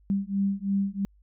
sine beating tone pair, 196 / 199 Hz, G3 / G3, 0 / +26 cents, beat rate 3 Hz, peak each -27 dBFS, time 0.1-1.05 s, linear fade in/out 0 ms, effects added 50 Hz sine -56 dBFS peak until 1.22 s

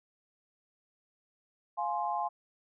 sine chord, F minor, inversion none, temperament just, 698.5 / 838.1 / 1047.7 Hz, F5 / Ab5 / C6, 0 / +16 / +2 cents, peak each -35 / -33 / -35 dBFS, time 1.77-2.29 s, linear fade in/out 20 ms, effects none

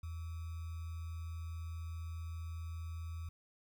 sine tone with sample-and-hold, 82.41 Hz, E2, in tune, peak -40 dBFS, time 0.03-3.29 s, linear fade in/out 5 ms, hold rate 1225 Hz, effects none

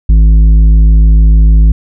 sine tone with tanh clipping, 53.3 Hz, G#1, 46 cents sharp, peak -3 dBFS, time 0.09-1.72 s, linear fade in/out 5 ms, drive 8 dB, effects none

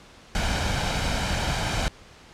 pink noise with comb filter, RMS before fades -25 dBFS, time 0.35-1.88 s, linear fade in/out 0 ms, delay 1.3 ms, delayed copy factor +0.5, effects pink hiss -49 dBFS RMS until 2.33 s + low-pass 6000 Hz 12 dB/octave

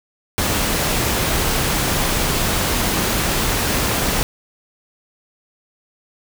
pink noise, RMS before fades -19 dBFS, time 0.38-4.23 s, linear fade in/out 0 ms, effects none

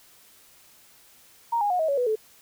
sine tone with pitch steps, 932.3 / 821 / 723.1 / 636.8 / 560.8 / 493.9 / 434.9 Hz, A#5 / G#5 / F#5 / D#5 / C#5 / B4 / A4, 0 / -20 / -40 / +40 / +20 / 0 / -20 cents, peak -21 dBFS, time 1.52-2.157 s, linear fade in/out 10 ms, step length 91 ms, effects white hiss -55 dBFS RMS until 2.41 s

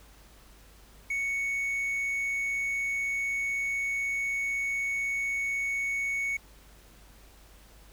triangle tone, 2221 Hz, C#7, 3 cents sharp, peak -26 dBFS, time 1.1-6.37 s, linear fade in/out 5 ms, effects added 50 Hz sine -54 dBFS peak until 7.92 s + pink hiss -57 dBFS RMS until 7.92 s

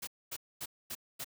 white noise bursts, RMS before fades -40 dBFS, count 5, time 0.02-1.245 s, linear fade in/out 10 ms, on 53 ms, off 240 ms, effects none

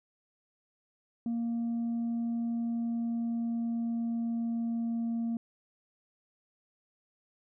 sine tone with pitch glide, 233.1 to 231.1 Hz, A#3 to A#3, 0 to -15 cents, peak -27 dBFS, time 1.26-5.37 s, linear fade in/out 2 ms, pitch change -15 cents, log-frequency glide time 2.47-5.17 s, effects tanh soft clip ceiling -28 dBFS

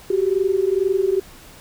sine tone pair together, 373 / 395.2 Hz, F#4 / G4, +14 / +14 cents, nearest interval minor second, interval 100 cents, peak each -19 dBFS, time 0.1-1.2 s, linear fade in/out 5 ms, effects pink hiss -44 dBFS RMS until 1.6 s

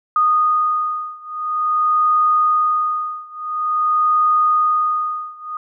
sine beating tone pair, 1235 / 1235.48 Hz, D#6 / D#6, -13 / -13 cents, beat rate 0.48 Hz, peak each -17 / -18 dBFS, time 0.16-5.57 s, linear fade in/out 2 ms, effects none

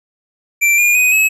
square tone with pitch steps, 2349 / 2422 / 2497 / 2575 Hz, D7 / D#7 / D#7 / E7, 0 / -47 / +6 / -41 cents, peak -10 dBFS, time 0.61-1.29 s, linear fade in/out 20 ms, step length 170 ms, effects resampled to 32000 Hz

